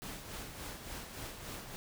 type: noise with tremolo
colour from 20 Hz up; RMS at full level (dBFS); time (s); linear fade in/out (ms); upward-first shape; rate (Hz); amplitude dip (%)
pink; -43; 0.02-1.76; 0; sine; 3.5; 50
effects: none